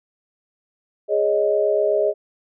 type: chord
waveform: sine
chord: Ab suspended fourth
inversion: none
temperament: equal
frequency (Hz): 415.3 / 554.4 / 622.3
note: Ab4 / Db5 / Eb5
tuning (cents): 0 / 0 / 0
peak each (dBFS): -20 / -23 / -19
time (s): 1.08-2.14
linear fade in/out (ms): 50
effects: none